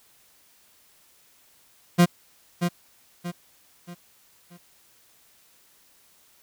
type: tone with echo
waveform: 40% pulse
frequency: 174.61 Hz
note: F3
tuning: in tune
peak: -12 dBFS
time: 1.98-2.06 s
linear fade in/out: 20 ms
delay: 630 ms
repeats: 4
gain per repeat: -8 dB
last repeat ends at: 4.58 s
effects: white hiss -59 dBFS RMS until 6.42 s